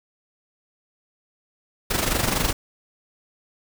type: noise with amplitude modulation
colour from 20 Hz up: pink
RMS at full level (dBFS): -20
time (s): 1.9-2.53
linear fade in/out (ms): 10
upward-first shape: sine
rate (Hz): 24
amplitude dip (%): 65
effects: none